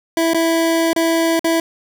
25% pulse tone with dropouts, 329.6 Hz, E4, in tune, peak -10 dBFS, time 0.17-1.6 s, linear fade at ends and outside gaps 2 ms, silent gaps 0.335-0.345 / 0.932-0.962 / 1.394-1.444 s, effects none

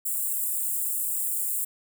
white high-pass noise, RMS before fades -28 dBFS, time 0.05-1.65 s, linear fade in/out 10 ms, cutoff 7400 Hz, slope 96 dB/octave, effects none

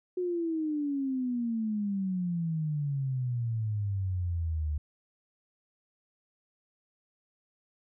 sine exponential sweep, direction down, 366.6 to 73.6 Hz, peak -28 dBFS, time 0.17-4.78 s, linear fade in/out 5 ms, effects none

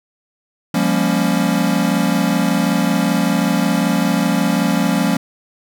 square chord, G half-diminished seventh, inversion third, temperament equal with one note detuned, 174.61 / 199.88 / 233.1 / 277.2 Hz, F3 / G3 / Bb3 / Db4, 0 / +34 / 0 / 0 cents, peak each -20 / -20 / -21 / -21 dBFS, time 0.74-5.17 s, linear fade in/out 5 ms, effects none

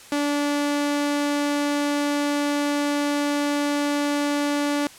sawtooth tone, 289.7 Hz, D4, 24 cents flat, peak -17 dBFS, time 0.12-4.87 s, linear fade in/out 2 ms, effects white hiss -45 dBFS RMS until 4.98 s + low-pass 10000 Hz 12 dB/octave

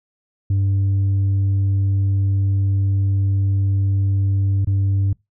sine tone with dropouts, 98 Hz, G2, in tune, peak -12 dBFS, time 0.5-5.13 s, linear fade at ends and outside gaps 5 ms, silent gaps 4.648-4.671 s, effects noise-tail reverb RT60 0.2 s tail -26 dB re dry + tanh soft clip ceiling -14 dBFS

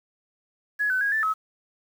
sine tone with pitch steps, 1682 / 1514 / 1645 / 1761 / 1286 Hz, G#6 / F#6 / G#6 / A6 / E6, +22 / +39 / -17 / +1 / -43 cents, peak -21 dBFS, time 0.79-1.34 s, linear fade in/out 20 ms, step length 110 ms, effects 8-bit

